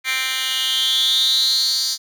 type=tone with high-pass filter sweep; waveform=10% pulse; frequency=261.6 Hz; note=C4; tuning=in tune; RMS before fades=-19 dBFS; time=0.04-1.98 s; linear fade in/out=50 ms; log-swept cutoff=2300 to 5000 Hz; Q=8.9; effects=none